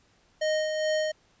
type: tone with tremolo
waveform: square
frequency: 620 Hz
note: D#5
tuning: 6 cents flat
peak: -24 dBFS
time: 0.41-1.12 s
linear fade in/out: 10 ms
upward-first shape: sine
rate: 2.4 Hz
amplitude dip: 40%
effects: pink hiss -64 dBFS RMS until 1.4 s + resampled to 16000 Hz